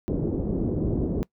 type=low-pass noise; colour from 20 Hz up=white; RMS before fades=-26 dBFS; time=0.08-1.23 s; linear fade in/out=0 ms; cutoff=380 Hz; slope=24 dB/octave; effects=noise-tail reverb RT60 0.1 s tail -22 dB re dry